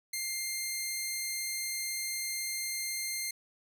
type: tone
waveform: 10% pulse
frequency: 2106 Hz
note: C7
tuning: 11 cents sharp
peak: -24 dBFS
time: 0.13-3.31 s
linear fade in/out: 5 ms
effects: none